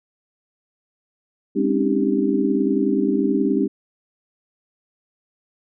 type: tone cluster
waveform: sine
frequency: 203.4 / 261.3 / 280.1 / 311.2 / 393.3 Hz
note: G#3 / C4 / C#4 / D#4 / G4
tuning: -36 / -2 / +18 / 0 / +6 cents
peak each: -23 dBFS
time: 1.55-3.68 s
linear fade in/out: 20 ms
effects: none